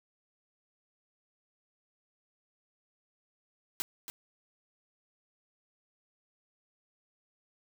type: noise with echo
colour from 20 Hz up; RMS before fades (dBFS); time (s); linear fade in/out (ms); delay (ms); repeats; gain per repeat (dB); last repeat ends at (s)
white; -33; 3.8-3.82; 0; 280; 1; -9; 4.1
effects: none